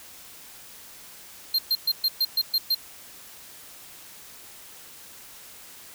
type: tone bursts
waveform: square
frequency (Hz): 4186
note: C8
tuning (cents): 0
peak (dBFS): -20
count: 8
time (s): 1.54-2.748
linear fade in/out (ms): 5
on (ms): 46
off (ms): 120
effects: white hiss -46 dBFS RMS until 5.94 s